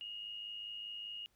sine tone with amplitude modulation, 2863 Hz, F7, 42 cents sharp, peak -40 dBFS, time 0.01-1.26 s, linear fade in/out 0 ms, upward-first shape sine, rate 105 Hz, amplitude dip 50%, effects pink hiss -75 dBFS RMS until 1.35 s

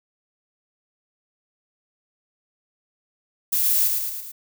violet noise with echo, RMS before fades -21 dBFS, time 3.52-3.88 s, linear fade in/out 10 ms, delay 110 ms, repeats 4, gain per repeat -4 dB, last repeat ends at 4.32 s, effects none

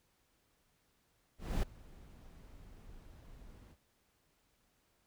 brown noise with ADSR envelope, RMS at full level -31 dBFS, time 1.38-3.77 s, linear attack 250 ms, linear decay 6 ms, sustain -24 dB, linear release 60 ms, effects pink hiss -75 dBFS RMS until 5.06 s

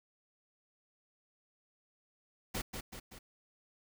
pink noise with echo, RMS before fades -37 dBFS, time 2.54-2.62 s, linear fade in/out 10 ms, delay 190 ms, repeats 3, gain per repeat -5 dB, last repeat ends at 3.19 s, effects none

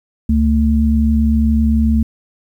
sine tone pair together, 71.01 / 223.1 Hz, C#2 / A3, +42 / +24 cents, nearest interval octave + minor sixth, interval 1982 cents, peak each -13 dBFS, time 0.29-2.03 s, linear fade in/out 5 ms, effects 8-bit

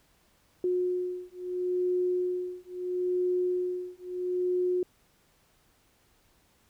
sine beating tone pair, 361.2 / 361.95 Hz, F#4 / F#4, -42 / -38 cents, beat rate 0.75 Hz, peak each -30 dBFS, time 0.64-4.83 s, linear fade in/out 2 ms, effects pink hiss -66 dBFS RMS until 6.69 s

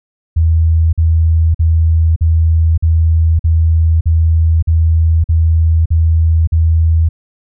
sine tone bursts, 81.2 Hz, E2, 26 cents flat, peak -7 dBFS, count 11, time 0.36-7.09 s, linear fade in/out 10 ms, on 570 ms, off 46 ms, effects none

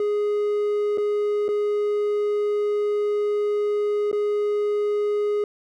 triangle tone with dropouts, 415.3 Hz, G#4, in tune, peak -18 dBFS, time 0-5.44 s, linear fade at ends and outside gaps 2 ms, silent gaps 0.975-0.981 / 1.482-1.488 / 4.115-4.128 s, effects none

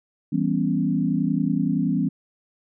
sine chord, C# half-diminished seventh, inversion first, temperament equal, 164.81 / 196 / 246.9 / 277.2 Hz, E3 / G3 / B3 / C#4, 0 / 0 / 0 / 0 cents, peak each -25 dBFS, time 0.32-2.09 s, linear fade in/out 10 ms, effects none

